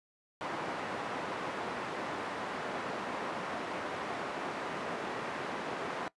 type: band-pass noise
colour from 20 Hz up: white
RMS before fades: -38 dBFS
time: 0.41-6.08 s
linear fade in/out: 0 ms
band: 190 to 1200 Hz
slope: 12 dB/octave
effects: noise-tail reverb RT60 0.1 s tail -20 dB re dry + resampled to 24000 Hz